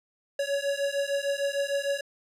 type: beating tone pair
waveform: square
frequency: 558 / 564.6 Hz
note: C#5 / C#5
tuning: +11 / +32 cents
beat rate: 6.6 Hz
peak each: -30 dBFS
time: 0.39-2.01 s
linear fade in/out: 5 ms
effects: low-pass 10000 Hz 12 dB/octave